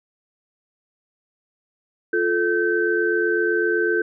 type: tone cluster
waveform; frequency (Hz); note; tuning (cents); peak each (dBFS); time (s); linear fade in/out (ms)
sine; 349 / 436.9 / 1543; F4 / A4 / G6; -1 / -12 / -28; -22; 2.13-4.02; 5
effects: none